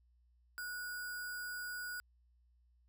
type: tone with sample-and-hold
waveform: sine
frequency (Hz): 1463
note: F#6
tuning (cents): -20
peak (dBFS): -40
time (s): 0.58-2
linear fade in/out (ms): 0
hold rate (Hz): 6300
effects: added 60 Hz sine -67 dBFS peak until 2.88 s